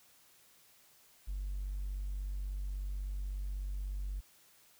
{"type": "tone", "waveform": "triangle", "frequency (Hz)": 48.18, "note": "G1", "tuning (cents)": -29, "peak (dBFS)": -32, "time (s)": [1.27, 4.21], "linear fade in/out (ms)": 20, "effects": ["tanh soft clip ceiling -32 dBFS", "white hiss -64 dBFS RMS until 4.79 s"]}